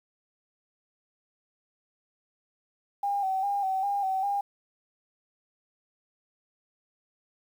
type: tone with vibrato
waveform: sine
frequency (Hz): 784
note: G5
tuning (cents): 0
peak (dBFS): -25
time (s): 3.03-4.41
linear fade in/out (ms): 5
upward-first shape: square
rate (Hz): 2.5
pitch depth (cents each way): 47
effects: 9-bit